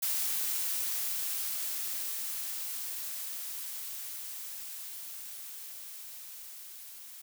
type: noise with level ramp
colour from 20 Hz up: blue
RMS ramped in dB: -31 to -48 dBFS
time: 0.02-7.22 s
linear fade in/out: 10 ms
effects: none